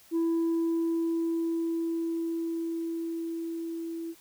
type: tone with level ramp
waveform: sine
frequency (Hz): 331.6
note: E4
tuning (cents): +10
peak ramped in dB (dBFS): -21 to -33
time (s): 0.11-4.15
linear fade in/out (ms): 50
effects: tanh soft clip ceiling -23 dBFS + white hiss -57 dBFS RMS until 4.2 s